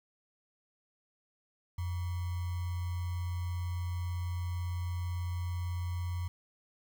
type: tone with sample-and-hold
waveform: sine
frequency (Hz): 88.2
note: F2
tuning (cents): +18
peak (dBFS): -32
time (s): 1.78-6.28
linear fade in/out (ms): 5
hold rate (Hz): 1050
effects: none